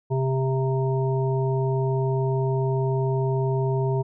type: harmonic tone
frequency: 132.4 Hz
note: C3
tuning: 21 cents sharp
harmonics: 1 / 3 / 5 / 7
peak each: -22 / -26 / -34 / -33 dBFS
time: 0.1-4.03 s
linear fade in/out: 20 ms
effects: none